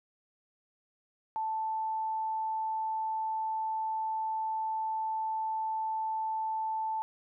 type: tone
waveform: sine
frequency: 880 Hz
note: A5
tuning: in tune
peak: -30 dBFS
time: 1.36-7.02 s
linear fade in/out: 0 ms
effects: none